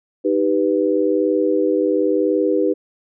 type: chord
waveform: sine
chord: Eb augmented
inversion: none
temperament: equal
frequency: 311.1 / 392 / 493.9 Hz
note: Eb4 / G4 / B4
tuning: 0 / 0 / 0 cents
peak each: -19 dBFS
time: 0.24-2.74 s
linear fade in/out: 20 ms
effects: none